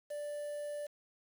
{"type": "tone with quantisation", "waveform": "triangle", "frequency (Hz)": 587.3, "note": "D5", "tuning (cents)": 0, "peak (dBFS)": -36, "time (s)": [0.1, 0.87], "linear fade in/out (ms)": 10, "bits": 9, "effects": []}